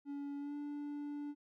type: tone with pitch glide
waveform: triangle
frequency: 283.9 to 291 Hz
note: C#4 to D4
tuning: +41 to -16 cents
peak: -38 dBFS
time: 0.05-1.35 s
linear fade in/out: 50 ms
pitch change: +43 cents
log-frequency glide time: 0.38-0.55 s
effects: none